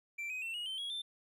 triangle tone with pitch steps, 2347 / 2515 / 2696 / 2889 / 3097 / 3319 / 3557 Hz, D7 / D#7 / E7 / F#7 / G7 / G#7 / A7, -2 / +18 / +38 / -42 / -22 / -2 / +18 cents, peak -36 dBFS, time 0.18-1.02 s, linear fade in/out 10 ms, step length 120 ms, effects none

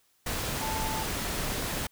sine tone in noise, 879 Hz, A5, 2 cents flat, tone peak -33 dBFS, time 0.61-1.03 s, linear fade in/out 5 ms, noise pink, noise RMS -32 dBFS, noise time 0.26-1.87 s, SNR -4 dB, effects white hiss -68 dBFS RMS until 1.91 s

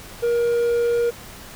triangle tone, 473.1 Hz, A#4, 26 cents sharp, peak -15 dBFS, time 0.22-1.11 s, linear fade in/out 20 ms, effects pink hiss -40 dBFS RMS until 1.55 s

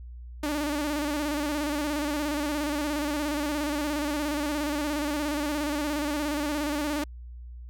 sawtooth tone with vibrato, 295 Hz, D4, 8 cents sharp, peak -23 dBFS, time 0.43-7.04 s, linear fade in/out 5 ms, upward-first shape square, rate 17 Hz, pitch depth 53 cents each way, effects added 60 Hz sine -39 dBFS peak until 7.69 s

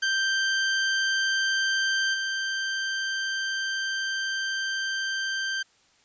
sawtooth tone with level steps, 1568 Hz, G6, in tune, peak -19 / -23 dBFS, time 0.02-5.63 s, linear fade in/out 10 ms, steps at 2.13 s, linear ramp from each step 20 ms, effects white hiss -62 dBFS RMS until 6.04 s + resampled to 16000 Hz

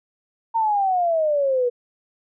sine exponential sweep, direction down, 924 to 478.9 Hz, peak -17 dBFS, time 0.54-1.7 s, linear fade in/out 20 ms, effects none

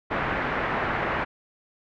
white low-pass noise, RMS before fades -27 dBFS, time 0.1-1.25 s, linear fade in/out 20 ms, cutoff 1900 Hz, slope 24 dB/octave, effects none

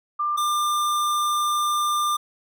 sine / square tone pair in turn, 1191 / 1195.5 Hz, D6 / D6, +24 / +30 cents, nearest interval unison, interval 6 cents, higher second, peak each -21 dBFS, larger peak neither, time 0.19-0.37 / 0.37-2.17 s, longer second, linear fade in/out 10 ms, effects none

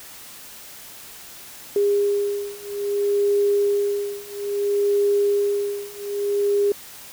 sine beating tone pair, 405.7 / 406.3 Hz, G#4 / G#4, -41 / -38 cents, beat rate 0.6 Hz, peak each -22 / -21 dBFS, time 1.76-6.72 s, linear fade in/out 2 ms, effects white hiss -41 dBFS RMS until 7.12 s

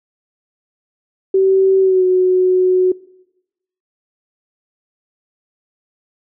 sine tone with pitch glide, 383.3 to 368.5 Hz, G4 to F#4, -39 to -7 cents, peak -9 dBFS, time 1.34-2.92 s, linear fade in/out 5 ms, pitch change -68 cents, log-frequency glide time 1.8-2.04 s, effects noise-tail reverb RT60 0.9 s tail -21 dB re dry

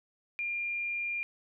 sine tone, 2400 Hz, D7, 37 cents sharp, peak -31 dBFS, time 0.39-1.23 s, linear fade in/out 0 ms, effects none

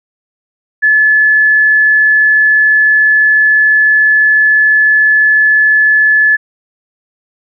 sine tone, 1723 Hz, A6, 37 cents flat, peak -5 dBFS, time 0.82-6.37 s, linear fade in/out 20 ms, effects none

